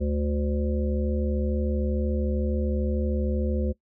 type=harmonic tone with a mistuned harmonic; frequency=73.1 Hz; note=D2; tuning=7 cents flat; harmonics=1 / 3 / 5 / 7 / 8; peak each=-25 / -29 / -33 / -33 / -42 dBFS; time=0-3.73 s; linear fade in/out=20 ms; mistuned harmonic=3; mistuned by=-17 cents; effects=noise-tail reverb RT60 0.1 s tail -20 dB re dry